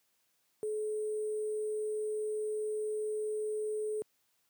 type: tone with sample-and-hold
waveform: sine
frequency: 427.6 Hz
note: A4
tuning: 49 cents flat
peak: -32 dBFS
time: 0.63-4.02 s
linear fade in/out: 0 ms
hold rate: 8820 Hz
effects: white hiss -75 dBFS RMS until 4.49 s + high-pass 100 Hz 12 dB/octave